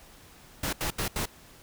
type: noise bursts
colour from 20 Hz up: pink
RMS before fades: -30 dBFS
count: 4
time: 0.63-1.257 s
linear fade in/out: 5 ms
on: 99 ms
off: 77 ms
effects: pink hiss -53 dBFS RMS until 1.62 s